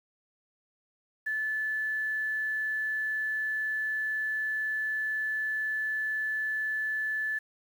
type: tone with quantisation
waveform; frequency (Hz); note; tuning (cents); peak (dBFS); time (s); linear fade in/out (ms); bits
sine; 1738; A6; -22; -28; 1.26-7.39; 10; 9
effects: none